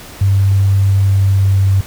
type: tone with pitch glide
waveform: sine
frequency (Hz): 98 to 97.04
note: G2 to G2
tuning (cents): 0 to -17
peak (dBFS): -8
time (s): 0.21-1.81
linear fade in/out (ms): 5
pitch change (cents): -17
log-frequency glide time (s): 0.93-1.66
effects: pink hiss -34 dBFS RMS until 1.86 s